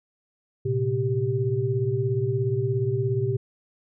sine tone cluster, 113.6 / 130.6 / 391 Hz, A#2 / C3 / G4, -44 / -3 / -4 cents, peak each -26 dBFS, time 0.65-3.37 s, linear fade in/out 10 ms, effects none

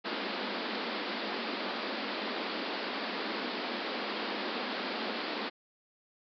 pink band-pass noise, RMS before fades -36 dBFS, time 0.04-5.5 s, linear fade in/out 20 ms, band 200 to 4900 Hz, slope 96 dB/octave, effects none

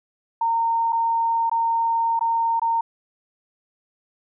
sine tone with dropouts, 918 Hz, A#5, 27 cents flat, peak -18 dBFS, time 0.41-2.81 s, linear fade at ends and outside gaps 5 ms, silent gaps 0.924-0.928 / 1.497-1.514 / 2.193-2.209 / 2.597-2.617 s, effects none

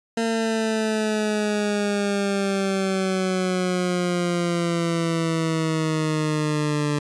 20% pulse exponential sweep, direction down, 228.4 to 146.83 Hz, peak -16 dBFS, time 0.17-6.99 s, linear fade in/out 5 ms, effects resampled to 22050 Hz

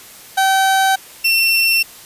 30% pulse tone pair in turn, 770 / 2706 Hz, G5 / E7, -31 / +45 cents, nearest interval octave + minor seventh, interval 2176 cents, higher second, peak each -9 dBFS, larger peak neither, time 0.37-0.96 / 1.24-1.83 s, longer neither, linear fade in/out 10 ms, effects white hiss -39 dBFS RMS until 2.05 s + resampled to 32000 Hz

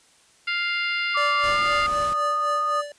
harmonic tone, 698.5 Hz, F5, in tune, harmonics 2 / 3 / 4 / 5 / 6 / 7, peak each -28 / -26 / -29 / -39 / -38 / -37 dBFS, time 0.47-1.87 s, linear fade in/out 10 ms
sine tone with pitch glide, 1164 to 1233.2 Hz, D6 to D#6, -16 to -16 cents, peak -21 dBFS, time 1.14-2.82 s, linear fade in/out 20 ms, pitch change +100 cents, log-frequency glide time 1.43-1.7 s
square tone with tremolo, 583 Hz, D5, 13 cents flat, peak -27 dBFS, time 1.17-2.92 s, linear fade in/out 2 ms, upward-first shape sine, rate 3.9 Hz, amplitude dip 70%
pink noise, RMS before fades -37 dBFS, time 1.43-2.14 s, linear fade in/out 10 ms
effects white hiss -57 dBFS RMS until 2.98 s + resampled to 22050 Hz

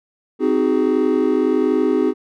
triangle chord, Ab dominant seventh, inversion first, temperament just, 259.6 / 311.5 / 373.8 / 415.3 Hz, C4 / Eb4 / Gb4 / Ab4, -13 / +2 / +18 / 0 cents, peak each -18 dBFS, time 0.39-2.14 s, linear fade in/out 50 ms, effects none

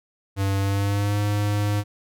square tone with pitch glide, 98 to 103.29 Hz, G2 to G#2, 0 to -9 cents, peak -21 dBFS, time 0.36-1.84 s, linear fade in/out 50 ms, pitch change +91 cents, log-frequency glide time 0.59-1.2 s, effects none

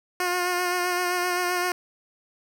10% pulse tone with vibrato, 357.8 Hz, F4, 42 cents sharp, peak -15 dBFS, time 0.2-1.72 s, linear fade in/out 2 ms, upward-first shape sine, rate 7.7 Hz, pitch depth 24 cents each way, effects none

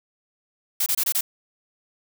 blue noise bursts, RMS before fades -22 dBFS, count 5, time 0.8-1.21 s, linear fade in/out 5 ms, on 62 ms, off 25 ms, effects none

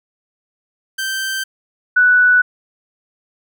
sawtooth / sine tone pair in turn, 1559 / 1481.9 Hz, G6 / F#6, -10 / +2 cents, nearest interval minor second, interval 88 cents, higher first, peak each -16 / -8 dBFS, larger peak second, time 0.98-1.44 / 1.96-2.42 s, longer neither, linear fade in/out 10 ms, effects none

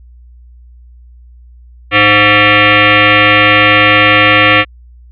sine tone with frequency modulation, 307.2 Hz, D#4, 22 cents flat, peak -4 dBFS, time 1.91-4.65 s, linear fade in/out 50 ms, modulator 415 Hz, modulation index 6.4, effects added 60 Hz sine -35 dBFS peak until 5.11 s

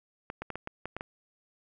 clicks, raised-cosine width 0.5 ms, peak -21 dBFS, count 8, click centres 0.301 / 0.42 / 0.503 / 0.556 / 0.674 / 0.856 / 0.966 / 1.009 s, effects none

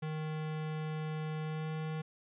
square tone with pitch glide, 155.56 to 156.91 Hz, D#3 to D#3, 0 to +15 cents, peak -36 dBFS, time 0.02-2.02 s, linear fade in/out 10 ms, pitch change +15 cents, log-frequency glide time 1.43-1.69 s, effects resampled to 8000 Hz

